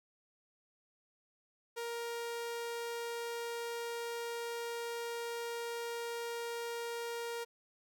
sawtooth tone, 468.8 Hz, A#4, 10 cents sharp, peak -34 dBFS, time 1.76-7.45 s, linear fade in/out 20 ms, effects none

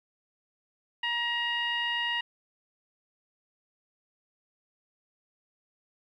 15% pulse tone with low-pass filter, 948 Hz, A#5, 29 cents sharp, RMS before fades -30 dBFS, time 1.03-2.21 s, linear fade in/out 5 ms, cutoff 2500 Hz, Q 5.2, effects 11-bit

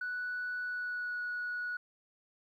sine tone with pitch glide, 1480 to 1463.8 Hz, F#6 to F#6, 0 to -19 cents, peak -33 dBFS, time 0.01-1.77 s, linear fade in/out 5 ms, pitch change -19 cents, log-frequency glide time 0.62-1.19 s, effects tanh soft clip ceiling -31 dBFS + 12-bit

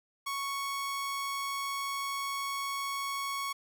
sawtooth tone, 1108.7 Hz, C#6, in tune, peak -29 dBFS, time 0.26-3.53 s, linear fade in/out 10 ms, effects none

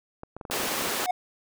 clicks, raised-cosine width 1 ms, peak -24 dBFS, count 10, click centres 0.234 / 0.366 / 0.412 / 0.452 / 0.5 / 0.6 / 0.634 / 0.684 / 0.822 / 0.872 s
pink high-pass noise, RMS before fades -29 dBFS, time 0.51-1.06 s, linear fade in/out 0 ms, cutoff 300 Hz, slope 12 dB/octave
triangle tone with exponential growth, 729 Hz, F#5, 26 cents flat, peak -15 dBFS, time 1.01-1.11 s, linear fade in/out 5 ms, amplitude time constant 20 ms
effects none

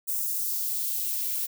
violet noise with high-pass filter sweep, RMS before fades -29 dBFS, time 0.07-1.47 s, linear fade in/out 20 ms, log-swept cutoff 7500 to 1800 Hz, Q 1.1, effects none

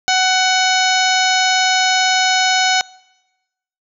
harmonic tone with a mistuned harmonic, 747 Hz, F#5, 16 cents sharp, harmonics 1 / 2 / 3 / 4 / 5 / 6 / 7 / 8 / 9, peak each -16 / -19 / -21 / -22 / -23 / -24 / -24 / -25 / -26 dBFS, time 0.08-2.81 s, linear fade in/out 0 ms, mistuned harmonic 6, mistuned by -96 cents, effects noise-tail reverb RT60 1.0 s tail -24 dB re dry

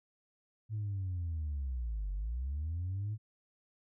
sine linear two-way sweep, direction down then up, 110 to 46.25 to 110 Hz, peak -32 dBFS, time 0.69-3.18 s, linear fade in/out 50 ms, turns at 2.12 s, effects tanh soft clip ceiling -31 dBFS

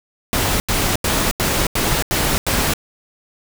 pink noise bursts, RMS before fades -18 dBFS, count 7, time 0.33-2.736 s, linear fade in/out 0 ms, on 270 ms, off 86 ms, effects none

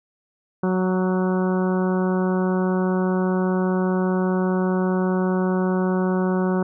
harmonic tone with a mistuned harmonic, 185 Hz, F#3, in tune, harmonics 1 / 2 / 3 / 4 / 5 / 6 / 7 / 8, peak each -20 / -24 / -30 / -34 / -33 / -35 / -38 / -36 dBFS, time 0.63-6.63 s, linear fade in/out 5 ms, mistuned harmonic 6, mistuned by +16 cents, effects none

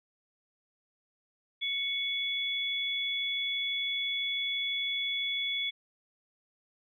sine tone pair together, 2217 / 3422 Hz, C#7 / A7, 0 / -49 cents, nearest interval minor sixth, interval 751 cents, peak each -34 / -31 dBFS, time 1.61-5.71 s, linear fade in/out 20 ms, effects none

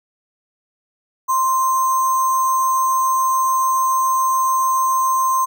sine tone with sample-and-hold, 1046.5 Hz, C6, in tune, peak -14 dBFS, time 1.28-5.46 s, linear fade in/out 20 ms, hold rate 7350 Hz, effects none

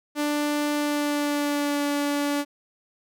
sawtooth tone with pitch glide, 294.7 to 288.1 Hz, D4 to D4, +6 to -33 cents, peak -19 dBFS, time 0.15-2.45 s, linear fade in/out 50 ms, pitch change -39 cents, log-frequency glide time 0.74-1.84 s, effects none

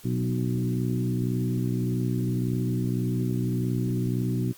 harmonic tone with a mistuned harmonic, 61.74 Hz, B1, in tune, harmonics 2 / 3 / 4 / 5 / 6, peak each -26 / -30 / -32 / -34 / -36 dBFS, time 0.04-4.53 s, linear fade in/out 20 ms, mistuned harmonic 4, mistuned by +17 cents, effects white hiss -51 dBFS RMS until 4.57 s + Opus 48 kbps

